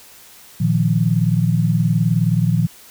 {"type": "chord", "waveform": "sine", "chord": "Bb suspended fourth", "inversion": "none", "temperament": "equal", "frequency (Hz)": [116.54, 155.56, 174.61], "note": ["Bb2", "Eb3", "F3"], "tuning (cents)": [0, 0, 0], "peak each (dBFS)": -18, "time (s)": [0.6, 2.67], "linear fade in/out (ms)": 10, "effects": ["white hiss -44 dBFS RMS until 2.9 s"]}